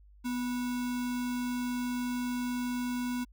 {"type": "tone with sample-and-hold", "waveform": "sine", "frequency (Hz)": 246.9, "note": "B3", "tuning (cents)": 0, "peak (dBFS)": -30, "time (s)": [0.24, 3.25], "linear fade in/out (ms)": 20, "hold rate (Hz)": 1225, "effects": ["added 50 Hz sine -54 dBFS peak until 3.32 s"]}